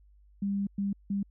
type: tone bursts at uneven times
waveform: sine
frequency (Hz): 199.3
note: G3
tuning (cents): +29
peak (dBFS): -27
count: 3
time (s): 0.42-0.67 / 0.78-0.93 / 1.1-1.23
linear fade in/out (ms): 5
effects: added 50 Hz sine -56 dBFS peak until 1.3 s